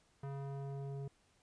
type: tone with low-pass filter sweep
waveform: square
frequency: 138.59 Hz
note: C#3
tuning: in tune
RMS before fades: -43 dBFS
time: 0.23-1.08 s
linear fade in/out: 5 ms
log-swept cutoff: 1200 to 490 Hz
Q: 1.1
effects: pink hiss -72 dBFS RMS until 1.42 s + resampled to 22050 Hz